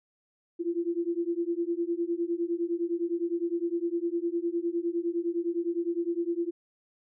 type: beating tone pair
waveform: sine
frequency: 336.8 / 346.6 Hz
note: E4 / F4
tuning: +37 / -13 cents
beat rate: 9.8 Hz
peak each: -30 dBFS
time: 0.59-6.51 s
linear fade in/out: 20 ms
effects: none